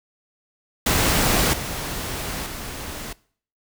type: noise with level steps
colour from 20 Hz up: pink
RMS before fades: -19 / -29 / -33 dBFS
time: 0.86-3.13 s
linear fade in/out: 5 ms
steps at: 1.53 / 2.46 s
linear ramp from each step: 5 ms
effects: noise-tail reverb RT60 0.5 s tail -21 dB re dry